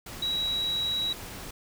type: tone in noise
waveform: sine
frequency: 3877 Hz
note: B7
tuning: 33 cents flat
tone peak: -26 dBFS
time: 0.22-1.13 s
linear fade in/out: 5 ms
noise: pink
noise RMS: -41 dBFS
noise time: 0.06-1.51 s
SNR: +12 dB
effects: none